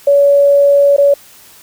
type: tone with dropouts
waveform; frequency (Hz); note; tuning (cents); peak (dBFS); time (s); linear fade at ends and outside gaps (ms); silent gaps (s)
sine; 566; C#5; +36; -5; 0.07-1.14; 5; 0.965-0.981
effects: white hiss -41 dBFS RMS until 1.62 s